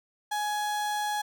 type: tone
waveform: 35% pulse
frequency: 837 Hz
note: G#5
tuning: 13 cents sharp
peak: -26 dBFS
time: 0.31-1.22 s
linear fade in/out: 10 ms
effects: none